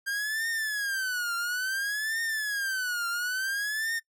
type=tone with vibrato; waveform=45% pulse; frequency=1594 Hz; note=G6; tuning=28 cents sharp; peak=-28 dBFS; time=0.06-4 s; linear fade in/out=20 ms; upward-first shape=triangle; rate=0.58 Hz; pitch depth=250 cents each way; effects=noise-tail reverb RT60 0.1 s tail -22 dB re dry